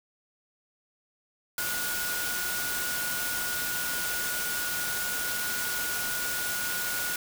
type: tone in noise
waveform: sine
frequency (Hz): 1449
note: F#6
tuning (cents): -37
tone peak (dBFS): -33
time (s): 1.58-7.16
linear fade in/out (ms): 2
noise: white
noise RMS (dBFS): -32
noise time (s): 1.58-7.16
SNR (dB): -4
effects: none